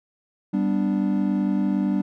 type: chord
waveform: triangle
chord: G major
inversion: none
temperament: equal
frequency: 196 / 246.9 / 293.7 Hz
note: G3 / B3 / D4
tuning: 0 / 0 / 0 cents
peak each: -20 / -25 / -23 dBFS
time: 0.53-2.02 s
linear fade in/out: 10 ms
effects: none